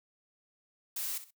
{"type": "noise with echo", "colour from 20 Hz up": "blue", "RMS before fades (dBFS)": -36, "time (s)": [0.96, 1.18], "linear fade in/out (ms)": 5, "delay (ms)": 64, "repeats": 2, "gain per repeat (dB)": -12, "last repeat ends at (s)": 1.308, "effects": ["noise-tail reverb RT60 0.1 s tail -20 dB re dry"]}